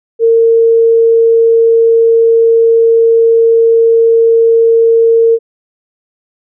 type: tone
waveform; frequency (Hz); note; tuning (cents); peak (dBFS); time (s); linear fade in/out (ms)
sine; 457.3; A#4; -33; -4; 0.19-5.39; 50
effects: none